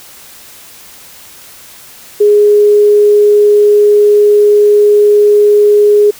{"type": "tone", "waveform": "sine", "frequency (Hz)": 415.3, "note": "G#4", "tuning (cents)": 0, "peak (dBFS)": -3, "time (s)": [2.2, 6.11], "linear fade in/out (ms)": 10, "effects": ["white hiss -35 dBFS RMS until 6.19 s"]}